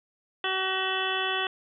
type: harmonic tone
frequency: 378.5 Hz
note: F#4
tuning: 39 cents sharp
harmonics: 1 / 2 / 3 / 4 / 5 / 7 / 8 / 9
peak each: -34 / -34 / -34 / -34 / -34 / -34 / -34 / -34 dBFS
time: 0.44-1.47 s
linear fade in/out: 2 ms
effects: none